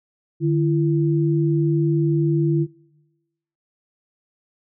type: tone pair together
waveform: sine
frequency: 149.7 / 336.1 Hz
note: D3 / E4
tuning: +33 / +34 cents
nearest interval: octave + major second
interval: 1401 cents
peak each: -18 / -20 dBFS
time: 0.4-2.67 s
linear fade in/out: 50 ms
effects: noise-tail reverb RT60 1.0 s tail -23 dB re dry